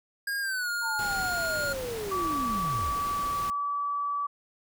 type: tone with pitch glide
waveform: square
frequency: 1623 to 1421.1 Hz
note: G#6 to F6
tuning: -40 to +30 cents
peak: -29 dBFS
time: 0.27-1.73 s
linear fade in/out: 5 ms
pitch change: -230 cents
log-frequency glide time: 0.41-0.7 s
type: linear sweep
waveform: sine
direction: down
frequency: 925 to 36.95 Hz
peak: -32 dBFS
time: 0.81-2.96 s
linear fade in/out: 50 ms
type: noise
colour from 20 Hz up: pink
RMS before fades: -39 dBFS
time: 0.99-3.5 s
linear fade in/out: 0 ms
type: tone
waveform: sine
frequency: 1150 Hz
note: D6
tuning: 37 cents flat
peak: -27 dBFS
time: 2.11-4.27 s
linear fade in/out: 10 ms
effects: none